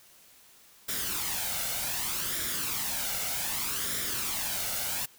white noise with flanger, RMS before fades -32 dBFS, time 0.88-5.06 s, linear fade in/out 10 ms, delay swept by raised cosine 0.55 to 1.42 ms, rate 0.65 Hz, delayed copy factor +0.55, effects white hiss -57 dBFS RMS until 5.18 s

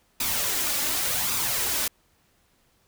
white noise with flanger, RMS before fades -26 dBFS, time 0.2-1.88 s, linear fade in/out 5 ms, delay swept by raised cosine 0.82 to 3.52 ms, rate 0.88 Hz, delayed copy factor +0.5, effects pink hiss -65 dBFS RMS until 2.87 s

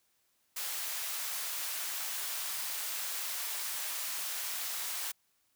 white high-pass noise, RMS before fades -37 dBFS, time 0.56-5.12 s, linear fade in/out 10 ms, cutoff 790 Hz, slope 12 dB/octave, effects white hiss -74 dBFS RMS until 5.55 s

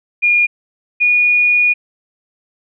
sine tone pair in turn, 2426 / 2449 Hz, D#7 / D#7, -44 / -28 cents, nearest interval unison, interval 16 cents, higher second, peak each -9 dBFS, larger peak neither, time 0.22-0.47 / 1-1.74 s, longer second, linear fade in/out 20 ms, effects none

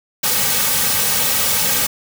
white noise with comb filter, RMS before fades -17 dBFS, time 0.23-1.87 s, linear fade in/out 10 ms, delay 2.9 ms, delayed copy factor -0.95, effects none

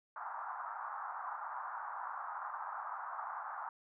pink band-pass noise, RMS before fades -43 dBFS, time 0.16-3.69 s, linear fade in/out 2 ms, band 800 to 1400 Hz, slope 48 dB/octave, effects none

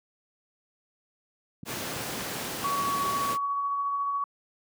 clicks, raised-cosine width 5 ms, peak -24 dBFS, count 6, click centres 1.633 / 1.738 / 1.771 / 1.964 / 2.006 / 2.223 s
pink noise, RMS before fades -33 dBFS, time 1.65-3.38 s, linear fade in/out 50 ms
sine tone with tremolo, 1125 Hz, C#6, 25 cents sharp, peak -25 dBFS, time 2.64-4.24 s, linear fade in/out 2 ms, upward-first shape sine, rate 14 Hz, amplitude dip 25%
effects high-pass 150 Hz 12 dB/octave

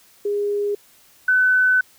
sine tone pair in turn, 409.5 / 1508.1 Hz, G#4 / F#6, -24 / +33 cents, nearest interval octave + major seventh, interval 2257 cents, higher second, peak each -19 / -13 dBFS, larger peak second, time 0.25-0.75 / 1.28-1.81 s, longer second, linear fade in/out 5 ms, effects white hiss -53 dBFS RMS until 1.98 s

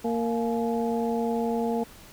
harmonic tone with a mistuned harmonic, 231.4 Hz, A#3, 13 cents flat, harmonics 1 / 2 / 3 / 4, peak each -27 / -28 / -33 / -34 dBFS, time 0.04-1.84 s, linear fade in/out 10 ms, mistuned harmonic 4, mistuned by -150 cents, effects pink hiss -49 dBFS RMS until 2.12 s

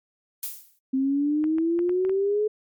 violet noise with exponential decay, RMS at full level -27 dBFS, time 0.43-0.79 s, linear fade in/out 1 ms, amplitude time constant 77 ms
sine exponential sweep, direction up, 261.6 to 430.2 Hz, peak -20 dBFS, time 0.93-2.48 s, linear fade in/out 10 ms
clicks, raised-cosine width 0.5 ms, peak -25 dBFS, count 6, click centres 1.441 / 1.584 / 1.791 / 1.894 / 2.05 / 2.095 s
effects MP3 96 kbps

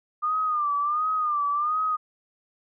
sine tone with vibrato, 1207 Hz, D6, 47 cents sharp, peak -22 dBFS, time 0.22-1.97 s, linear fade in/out 20 ms, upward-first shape sine, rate 1.4 Hz, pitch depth 85 cents each way, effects none

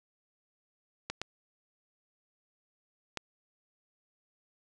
clicks, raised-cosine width 0.2 ms, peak -17 dBFS, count 3, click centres 1.1 / 1.216 / 3.173 s, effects resampled to 22050 Hz

